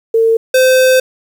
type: tone pair in turn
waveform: sine / square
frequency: 452.3 / 516.1 Hz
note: A4 / C5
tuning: +48 / -24 cents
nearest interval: major second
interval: 228 cents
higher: second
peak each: -7 dBFS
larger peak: neither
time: 0.14-0.37 / 0.54-1 s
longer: second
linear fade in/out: 5 ms
effects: 7-bit